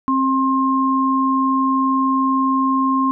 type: tone pair together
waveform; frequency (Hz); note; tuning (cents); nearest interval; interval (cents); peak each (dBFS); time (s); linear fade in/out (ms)
sine; 265.8 / 1063.2; C4 / C6; +27 / +27; 2 octaves; 2400; -17; 0.08-3.11; 0
effects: none